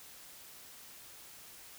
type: silence
effects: white hiss -53 dBFS RMS until 1.78 s